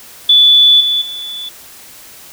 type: tone with level steps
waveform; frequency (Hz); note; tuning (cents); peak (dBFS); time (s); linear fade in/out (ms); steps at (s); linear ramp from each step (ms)
sine; 3464; A7; -28; -4 / -11 / -22; 0.29-1.49; 5; 0.8 / 1.01; 10
effects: white hiss -37 dBFS RMS until 2.32 s